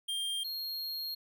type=tone pair in turn; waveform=square; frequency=3195 / 4253 Hz; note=G7 / C8; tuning=+32 / +27 cents; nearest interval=perfect fourth; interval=495 cents; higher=second; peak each=-33 / -36 dBFS; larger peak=first; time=0.08-0.44 / 0.44-1.15 s; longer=second; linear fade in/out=10 ms; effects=none